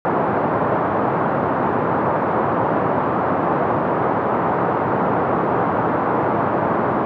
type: band-pass noise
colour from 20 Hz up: white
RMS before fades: -19 dBFS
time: 0.05-7.05 s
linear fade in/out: 0 ms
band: 110 to 1100 Hz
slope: 24 dB/octave
effects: none